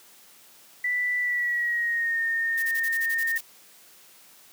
sine tone with pitch glide, 1975.5 to 1832.6 Hz, B6 to A#6, 0 to -30 cents, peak -23 dBFS, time 0.84-3.38 s, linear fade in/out 5 ms, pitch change -130 cents, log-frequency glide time 1.19-2.21 s
blue noise bursts, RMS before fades -36 dBFS, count 10, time 2.57-3.411 s, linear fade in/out 10 ms, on 58 ms, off 29 ms
effects white hiss -53 dBFS RMS until 4.52 s + high-pass 150 Hz 12 dB/octave

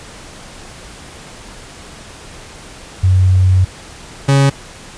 sine / 40% pulse tone pair in turn, 92.9 / 138.3 Hz, F#2 / C#3, +7 / -4 cents, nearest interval perfect fifth, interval 689 cents, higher second, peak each -7 dBFS, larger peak neither, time 3.03-3.65 / 4.28-4.5 s, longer first, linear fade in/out 10 ms, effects pink hiss -35 dBFS RMS until 4.97 s + resampled to 22050 Hz

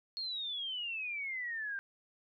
sine exponential sweep, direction down, 4331 to 1568 Hz, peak -36 dBFS, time 0.17-1.79 s, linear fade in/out 0 ms, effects none

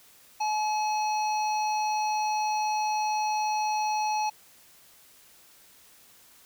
harmonic tone with a mistuned harmonic, 854 Hz, G#5, 48 cents sharp, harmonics 1 / 3 / 5 / 7, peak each -25 / -37 / -40 / -41 dBFS, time 0.4-4.3 s, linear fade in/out 10 ms, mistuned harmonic 7, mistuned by -46 cents, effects white hiss -56 dBFS RMS until 6.45 s

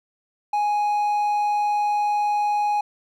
triangle tone, 831 Hz, G#5, 1 cent sharp, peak -17 dBFS, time 0.53-2.81 s, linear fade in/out 5 ms, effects none

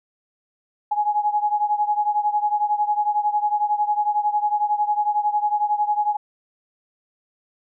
sine beating tone pair, 833 / 844 Hz, G#5 / G#5, +5 / +28 cents, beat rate 11 Hz, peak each -20 / -23 dBFS, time 0.91-6.17 s, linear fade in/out 10 ms, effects none

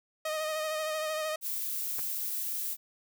sawtooth tone with vibrato, 622.3 Hz, D#5, in tune, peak -27 dBFS, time 0.25-1.36 s, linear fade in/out 5 ms, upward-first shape sine, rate 13 Hz, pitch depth 28 cents each way
violet noise, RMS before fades -34 dBFS, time 1.41-2.77 s, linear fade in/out 50 ms
clicks, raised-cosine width 0.5 ms, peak -29 dBFS, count 2, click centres 1.987 / 1.994 s
effects none

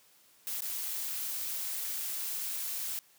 blue noise with dropouts, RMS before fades -36 dBFS, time 0.47-2.99 s, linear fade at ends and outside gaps 0 ms, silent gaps 0.606-0.621 s, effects white hiss -63 dBFS RMS until 3.18 s + high-pass 100 Hz 12 dB/octave

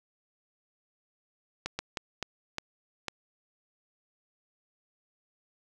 slowing click train, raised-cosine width 0.2 ms, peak -15 dBFS, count 6, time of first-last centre 1.66-3.083 s, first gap 130 ms, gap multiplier 1.4, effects none

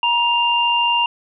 sine tone pair together, 949.8 / 2794 Hz, A#5 / F7, +32 / 0 cents, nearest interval octave + perfect fifth, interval 1868 cents, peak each -17 dBFS, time 0.03-1.06 s, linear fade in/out 2 ms, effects none

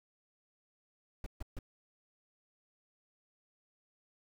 brown noise bursts, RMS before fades -39 dBFS, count 3, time 1.24-1.589 s, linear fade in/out 2 ms, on 23 ms, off 140 ms, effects none

